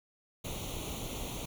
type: noise with comb filter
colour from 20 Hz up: pink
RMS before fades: -39 dBFS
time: 0.44-1.46 s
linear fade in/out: 10 ms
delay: 0.3 ms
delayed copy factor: +0.8
effects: none